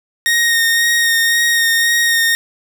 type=tone with vibrato; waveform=sawtooth; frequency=1857 Hz; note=A#6; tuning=7 cents flat; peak=-8 dBFS; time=0.26-2.35 s; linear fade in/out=0 ms; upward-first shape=sine; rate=1.9 Hz; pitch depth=17 cents each way; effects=none